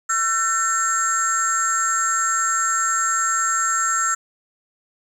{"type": "tone cluster", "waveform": "sine", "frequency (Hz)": [1345, 1520, 1806, 6590, 7400], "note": ["E6", "F#6", "A6", "G#8", "A#8"], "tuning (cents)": [34, 46, 45, -14, -14], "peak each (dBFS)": [-20, -28, -28, -29, -21], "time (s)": [0.09, 4.15], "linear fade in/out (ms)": 10, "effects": ["tanh soft clip ceiling -11 dBFS", "8-bit"]}